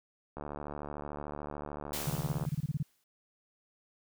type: click train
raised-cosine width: 1 ms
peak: -26 dBFS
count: 154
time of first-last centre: 0.37-2.452 s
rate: 73.5 Hz
type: noise with exponential decay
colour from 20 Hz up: white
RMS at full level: -36 dBFS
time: 1.93-3.04 s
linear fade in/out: 2 ms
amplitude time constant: 240 ms
type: tone bursts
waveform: sine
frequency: 147.2 Hz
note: D3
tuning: 4 cents sharp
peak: -28 dBFS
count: 14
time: 2.07-2.828 s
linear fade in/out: 5 ms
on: 30 ms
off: 26 ms
effects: none